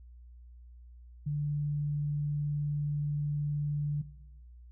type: tone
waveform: sine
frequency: 146.83 Hz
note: D3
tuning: in tune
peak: -29 dBFS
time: 1.26-4.02 s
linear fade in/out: 10 ms
effects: noise-tail reverb RT60 1.0 s tail -17 dB re dry + added 60 Hz sine -49 dBFS peak until 4.71 s